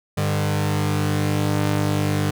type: tone pair together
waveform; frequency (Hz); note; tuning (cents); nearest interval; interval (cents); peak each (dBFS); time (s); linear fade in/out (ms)
sawtooth; 100.11 / 150; G2 / D3; +37 / +37; perfect fifth; 700; -18; 0.17-2.31; 10
effects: none